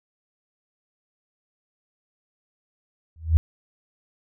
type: tone with exponential growth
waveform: sine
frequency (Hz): 80.6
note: E2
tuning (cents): -38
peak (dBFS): -9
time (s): 3.16-3.37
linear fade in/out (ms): 0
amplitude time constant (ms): 44
effects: none